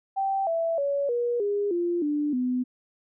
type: tone with pitch steps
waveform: sine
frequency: 779 / 662.7 / 563.7 / 479.5 / 407.9 / 347 / 295.2 / 251.1 Hz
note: G5 / E5 / C#5 / A#4 / G#4 / F4 / D4 / B3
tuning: -11 / +9 / +29 / +49 / -31 / -11 / +9 / +29 cents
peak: -23 dBFS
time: 0.16-2.64 s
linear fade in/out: 20 ms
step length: 310 ms
effects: none

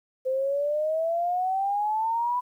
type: exponential sweep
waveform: sine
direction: up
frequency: 514 to 997 Hz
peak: -23 dBFS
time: 0.25-2.41 s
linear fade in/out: 20 ms
effects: 10-bit

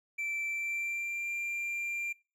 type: tone with pitch glide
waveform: triangle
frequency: 2334 to 2378 Hz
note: D7 to D7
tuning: -11 to +21 cents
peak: -31 dBFS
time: 0.18-2.13 s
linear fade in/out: 10 ms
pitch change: +32 cents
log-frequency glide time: 0.47-1.3 s
effects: noise-tail reverb RT60 0.3 s tail -22 dB re dry

